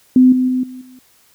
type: tone with level steps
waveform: sine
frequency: 255 Hz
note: C4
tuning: 44 cents flat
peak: -5 / -12 / -14 / -29 / -38 dBFS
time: 0.16-0.99 s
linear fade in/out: 2 ms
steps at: 0.32 / 0.48 / 0.63 / 0.81 s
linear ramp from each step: 5 ms
effects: white hiss -53 dBFS RMS until 1.34 s